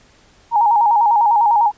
sine tone with vibrato, 880 Hz, A5, in tune, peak -10 dBFS, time 0.51-1.72 s, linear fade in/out 50 ms, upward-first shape square, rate 10 Hz, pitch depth 100 cents each way, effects pink hiss -51 dBFS RMS until 1.77 s + resampled to 16000 Hz

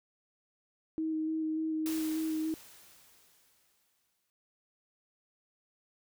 sine tone with vibrato, 315.9 Hz, D#4, 26 cents sharp, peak -30 dBFS, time 0.98-2.54 s, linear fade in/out 0 ms, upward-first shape square, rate 3.4 Hz, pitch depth 11 cents each way
white noise with exponential decay, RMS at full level -41 dBFS, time 1.86-4.3 s, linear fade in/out 0 ms, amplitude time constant 530 ms
effects none

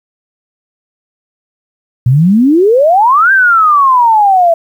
sine exponential two-way sweep, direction up then down, 117.3 to 1606 to 656 Hz, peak -4 dBFS, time 2.06-4.54 s, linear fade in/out 5 ms, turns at 3.32 s, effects 7-bit

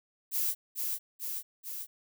violet noise with echo, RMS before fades -30 dBFS, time 0.31-0.55 s, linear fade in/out 50 ms, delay 440 ms, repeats 3, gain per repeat -3 dB, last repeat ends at 1.87 s, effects none

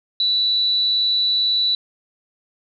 sine tone with amplitude modulation, 3951 Hz, B7, in tune, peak -14 dBFS, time 0.2-1.75 s, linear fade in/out 2 ms, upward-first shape sine, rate 260 Hz, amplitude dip 35%, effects none

